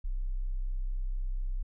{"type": "tone", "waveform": "sine", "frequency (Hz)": 32.09, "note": "C1", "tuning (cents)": -33, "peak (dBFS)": -29, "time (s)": [0.04, 1.63], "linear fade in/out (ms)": 10, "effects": []}